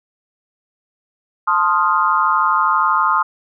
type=chord; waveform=sine; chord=F dominant seventh; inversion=first; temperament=equal; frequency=880 / 1046.5 / 1244.5 / 1396.9 Hz; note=A5 / C6 / Eb6 / F6; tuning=0 / 0 / 0 / 0 cents; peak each=-21 / -17 / -16 / -21 dBFS; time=1.47-3.23 s; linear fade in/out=10 ms; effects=none